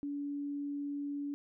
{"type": "tone", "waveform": "sine", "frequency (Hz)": 286.1, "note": "D4", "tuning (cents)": -45, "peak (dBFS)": -35, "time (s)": [0.03, 1.34], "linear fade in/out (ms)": 0, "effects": []}